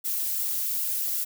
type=noise with flanger; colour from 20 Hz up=violet; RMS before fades=-28 dBFS; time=0.04-1.25 s; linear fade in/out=20 ms; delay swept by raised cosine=1.4 to 3.2 ms; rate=2.6 Hz; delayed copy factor=+0.55; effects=none